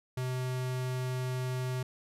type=tone; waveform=square; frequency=127.7 Hz; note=C3; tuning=42 cents flat; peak=-32 dBFS; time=0.17-1.83 s; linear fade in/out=5 ms; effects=resampled to 32000 Hz